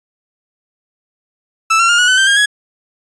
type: tone with pitch steps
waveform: 30% pulse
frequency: 1318.5 / 1364.2 / 1411.5 / 1460.4 / 1511.1 / 1563.4 / 1617.6 / 1673.7 Hz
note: E6 / F6 / F6 / F#6 / F#6 / G6 / G#6 / G#6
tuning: 0 / -41 / +18 / -23 / +36 / -5 / -46 / +13 cents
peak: -6 dBFS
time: 1.7-2.46 s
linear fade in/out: 10 ms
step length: 95 ms
effects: resampled to 22050 Hz